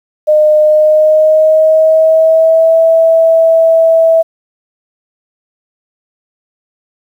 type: tone with pitch glide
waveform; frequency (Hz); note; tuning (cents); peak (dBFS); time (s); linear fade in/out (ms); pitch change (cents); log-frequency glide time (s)
sine; 610 to 653.8; D#5 to E5; -34 to -14; -4; 0.27-4.23; 20; +120; 0.61-2.77
effects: 7-bit